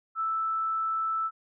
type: tone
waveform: sine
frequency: 1318.5 Hz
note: E6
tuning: in tune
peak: -26 dBFS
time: 0.15-1.31 s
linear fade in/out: 50 ms
effects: none